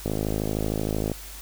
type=click train; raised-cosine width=2 ms; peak=-13 dBFS; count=57; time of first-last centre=0.06-1.117 s; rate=53 Hz; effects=added 50 Hz sine -41 dBFS peak until 1.41 s + white hiss -42 dBFS RMS until 1.41 s